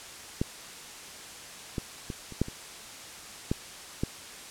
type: clicks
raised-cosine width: 3 ms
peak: -13 / -17 / -21 / -29 / -11 / -26 / -13 / -14 dBFS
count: 8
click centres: 0.415 / 1.782 / 2.102 / 2.323 / 2.416 / 2.484 / 3.515 / 4.035 s
effects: white hiss -44 dBFS RMS until 4.5 s + low-pass 9000 Hz 12 dB/octave